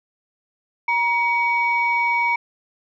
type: tone pair together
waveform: sine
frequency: 947.1 / 2257 Hz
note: A#5 / C#7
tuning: +27 / +31 cents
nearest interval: octave + minor third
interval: 1504 cents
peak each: -19 dBFS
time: 0.88-2.36 s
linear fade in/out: 5 ms
effects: tanh soft clip ceiling -10 dBFS